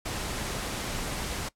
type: noise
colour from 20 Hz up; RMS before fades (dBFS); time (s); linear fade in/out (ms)
pink; -33; 0.05-1.49; 10
effects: noise-tail reverb RT60 0.1 s tail -20 dB re dry + low-pass 11000 Hz 12 dB/octave